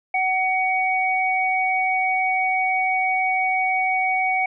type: tone pair together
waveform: sine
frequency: 750 / 2247 Hz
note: F#5 / C#7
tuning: +23 / +23 cents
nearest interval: octave + perfect fifth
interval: 1900 cents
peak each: -21 / -21 dBFS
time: 0.14-4.46 s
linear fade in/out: 5 ms
effects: none